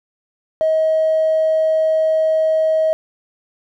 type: tone with tanh clipping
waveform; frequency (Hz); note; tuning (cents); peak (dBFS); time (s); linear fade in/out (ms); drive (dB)
triangle; 634; D#5; +32; -12; 0.61-2.93; 0; 1
effects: none